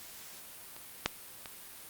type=clicks; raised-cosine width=0.2 ms; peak=-29 / -9 / -25 dBFS; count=3; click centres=0.765 / 1.06 / 1.458 s; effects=white hiss -49 dBFS RMS until 1.89 s + Opus 48 kbps